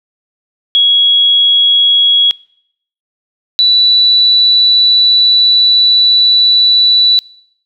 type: tone pair in turn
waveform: sine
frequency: 3326 / 3957 Hz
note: G#7 / B7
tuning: +2 / +3 cents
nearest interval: minor third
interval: 301 cents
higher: second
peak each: -5 dBFS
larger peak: neither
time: 0.75-2.31 / 3.59-7.19 s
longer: second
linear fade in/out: 0 ms
effects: noise-tail reverb RT60 0.7 s tail -24 dB re dry